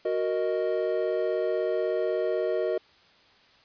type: chord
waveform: triangle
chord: D# minor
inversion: first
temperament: equal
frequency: 370 / 466.2 / 622.3 Hz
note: F#4 / A#4 / D#5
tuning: 0 / 0 / 0 cents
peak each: -27 dBFS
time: 0.05-2.78 s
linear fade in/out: 5 ms
effects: white hiss -58 dBFS RMS until 3.64 s + resampled to 11025 Hz